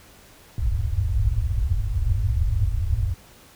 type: low-pass noise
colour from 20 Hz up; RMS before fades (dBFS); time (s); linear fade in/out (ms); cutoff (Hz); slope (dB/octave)
white; -22; 0.58-3.14; 2; 110; 96
effects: pink hiss -50 dBFS RMS until 3.55 s